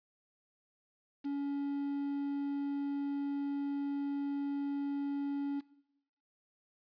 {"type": "tone with quantisation", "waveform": "triangle", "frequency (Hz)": 282.2, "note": "C#4", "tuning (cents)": 31, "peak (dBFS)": -31, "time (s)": [1.24, 5.61], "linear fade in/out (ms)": 20, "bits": 9, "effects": ["noise-tail reverb RT60 0.8 s tail -19 dB re dry", "resampled to 11025 Hz"]}